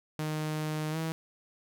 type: tone with pitch glide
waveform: sawtooth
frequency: 154.3 to 161.32 Hz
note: D#3 to E3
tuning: -14 to -37 cents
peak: -27 dBFS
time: 0.19-1.12 s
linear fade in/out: 0 ms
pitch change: +77 cents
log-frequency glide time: 0.91-0.97 s
effects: none